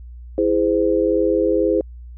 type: chord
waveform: sine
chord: E augmented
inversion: none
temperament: just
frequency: 329.6 / 412 / 515 Hz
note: E4 / G#4 / B#4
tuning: 0 / -14 / -28 cents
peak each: -19 dBFS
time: 0.38-1.81 s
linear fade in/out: 2 ms
effects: added 60 Hz sine -34 dBFS peak until 2.17 s